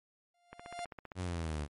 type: tone with exponential growth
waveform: 45% pulse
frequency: 698.5 Hz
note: F5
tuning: in tune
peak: -36 dBFS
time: 0.34-0.85 s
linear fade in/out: 5 ms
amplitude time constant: 110 ms
type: click train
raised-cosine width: 0.5 ms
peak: -30 dBFS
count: 10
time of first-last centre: 0.53-1.118 s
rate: 15.3 Hz
type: linear sweep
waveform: sawtooth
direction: down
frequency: 93.7 to 71.4 Hz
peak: -31 dBFS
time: 1.15-1.68 s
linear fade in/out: 50 ms
effects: MP3 48 kbps